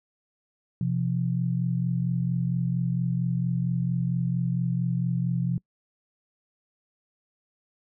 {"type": "tone pair together", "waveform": "sine", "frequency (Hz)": [127.7, 172.09], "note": ["C3", "F3"], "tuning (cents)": [-42, -25], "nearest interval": "perfect fourth", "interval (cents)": 517, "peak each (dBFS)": -26, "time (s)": [0.81, 5.58], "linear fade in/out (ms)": 2, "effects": ["noise-tail reverb RT60 0.1 s tail -25 dB re dry"]}